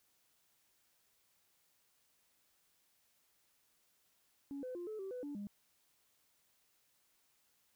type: tone with pitch steps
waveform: sine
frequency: 279.7 / 507 / 350.2 / 432 / 385.6 / 499.1 / 288.8 / 203.5 Hz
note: C#4 / B4 / F4 / A4 / G4 / B4 / D4 / G#3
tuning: +16 / +45 / +5 / -32 / -28 / +18 / -29 / -35 cents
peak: -40 dBFS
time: 4.51-5.47 s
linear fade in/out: 0 ms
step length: 120 ms
effects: tanh soft clip ceiling -38 dBFS + white hiss -75 dBFS RMS until 7.75 s